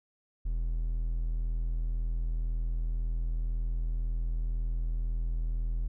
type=tone; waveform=triangle; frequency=40.97 Hz; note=E1; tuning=10 cents flat; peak=-26 dBFS; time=0.45-5.88 s; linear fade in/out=10 ms; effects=none